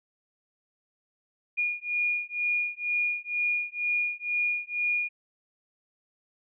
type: beating tone pair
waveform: sine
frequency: 2434 / 2436.1 Hz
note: D#7 / D#7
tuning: -39 / -37 cents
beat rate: 2.1 Hz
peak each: -29 dBFS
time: 1.57-5.09 s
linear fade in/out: 20 ms
effects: none